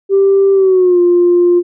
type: tone with pitch glide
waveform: sine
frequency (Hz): 392 to 351.3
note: G4 to F4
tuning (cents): 0 to +10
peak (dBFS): -5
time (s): 0.09-1.63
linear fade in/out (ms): 50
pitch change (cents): -190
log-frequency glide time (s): 0.53-1
effects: tanh soft clip ceiling -2 dBFS